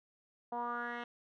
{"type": "tone with low-pass filter sweep", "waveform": "10% pulse", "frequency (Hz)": 239.1, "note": "A#3", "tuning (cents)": 44, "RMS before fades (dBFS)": -39, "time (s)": [0.52, 1.04], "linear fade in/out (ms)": 5, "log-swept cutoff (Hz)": [810, 2500], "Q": 4.9, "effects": []}